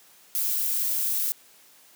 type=noise; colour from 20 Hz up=violet; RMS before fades=-26 dBFS; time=0.35-1.32 s; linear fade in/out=0 ms; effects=white hiss -55 dBFS RMS until 1.95 s + high-pass 150 Hz 12 dB/octave